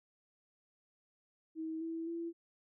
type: tone with pitch steps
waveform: sine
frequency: 320 / 327.9 / 335.9 Hz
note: D#4 / E4 / E4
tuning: +49 / -9 / +33 cents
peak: -37 dBFS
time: 1.55-2.33 s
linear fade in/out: 50 ms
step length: 260 ms
effects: none